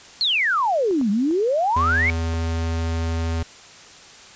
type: exponential two-way sweep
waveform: sine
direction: down then up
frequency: 4379 to 194.3 to 2277 Hz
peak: -17 dBFS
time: 0.21-2.1 s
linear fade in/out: 0 ms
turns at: 1.1 s
type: clicks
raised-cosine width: 1 ms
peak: -26 / -22 / -28 / -22 dBFS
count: 4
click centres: 0.91 / 1.013 / 1.31 / 2.338 s
type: tone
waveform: square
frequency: 82.41 Hz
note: E2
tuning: in tune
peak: -22 dBFS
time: 1.76-3.43 s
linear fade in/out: 5 ms
effects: white hiss -44 dBFS RMS until 4.35 s + resampled to 16000 Hz